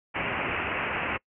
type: low-pass noise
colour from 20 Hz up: white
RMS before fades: -30 dBFS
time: 0.14-1.18 s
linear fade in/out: 20 ms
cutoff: 2800 Hz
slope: 96 dB/octave
effects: noise-tail reverb RT60 0.1 s tail -25 dB re dry + high-pass 60 Hz 12 dB/octave